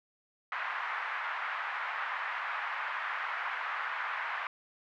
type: band-pass noise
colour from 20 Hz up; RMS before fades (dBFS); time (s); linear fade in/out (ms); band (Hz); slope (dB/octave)
white; -36; 0.52-4.47; 2; 890 to 1900; 24
effects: none